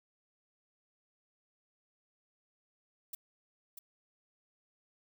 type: noise with echo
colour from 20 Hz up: violet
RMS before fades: -41 dBFS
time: 3.13-3.15 s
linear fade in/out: 5 ms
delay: 640 ms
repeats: 1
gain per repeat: -6 dB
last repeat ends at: 3.79 s
effects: none